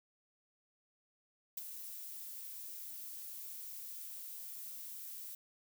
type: noise with ADSR envelope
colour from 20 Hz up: violet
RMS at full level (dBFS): -39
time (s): 1.57-5.35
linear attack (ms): 5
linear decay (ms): 25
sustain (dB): -8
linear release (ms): 4
effects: none